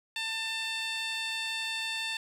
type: tone with band-pass filter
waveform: 15% pulse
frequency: 894 Hz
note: A5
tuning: 27 cents sharp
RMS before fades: -34 dBFS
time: 0.16-2.17 s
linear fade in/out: 2 ms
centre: 3900 Hz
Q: 1.1
effects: none